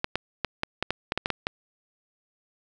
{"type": "clicks", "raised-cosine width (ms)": 0.3, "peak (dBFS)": -9, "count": 11, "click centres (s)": [0.044, 0.156, 0.447, 0.634, 0.826, 0.906, 1.121, 1.176, 1.259, 1.303, 1.469], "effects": []}